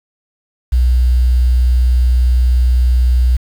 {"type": "tone with quantisation", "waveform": "sine", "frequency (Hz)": 61.74, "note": "B1", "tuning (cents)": 0, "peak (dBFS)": -8, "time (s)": [0.72, 3.37], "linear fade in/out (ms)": 10, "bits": 6, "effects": []}